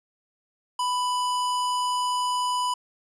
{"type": "tone", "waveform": "square", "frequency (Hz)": 993, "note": "B5", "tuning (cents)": 9, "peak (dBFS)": -24, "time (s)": [0.79, 2.74], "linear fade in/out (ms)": 5, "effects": ["resampled to 24000 Hz"]}